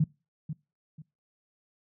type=tone with echo; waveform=sine; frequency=153.7 Hz; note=D#3; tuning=21 cents flat; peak=-19 dBFS; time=0-0.04 s; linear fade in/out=5 ms; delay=490 ms; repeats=2; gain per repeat=-11 dB; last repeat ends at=1.02 s; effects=noise-tail reverb RT60 0.3 s tail -24 dB re dry + high-pass 100 Hz 12 dB/octave